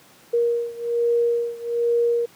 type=beating tone pair; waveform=sine; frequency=471.1 / 472.3 Hz; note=A#4 / A#4; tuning=+18 / +23 cents; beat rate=1.2 Hz; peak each=-21 / -23 dBFS; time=0.33-2.26 s; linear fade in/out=10 ms; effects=pink hiss -51 dBFS RMS until 2.35 s + high-pass 150 Hz 12 dB/octave